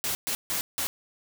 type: noise bursts at uneven times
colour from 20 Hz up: white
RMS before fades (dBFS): -29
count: 4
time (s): 0.04-0.15 / 0.27-0.35 / 0.5-0.61 / 0.78-0.87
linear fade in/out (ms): 0
effects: none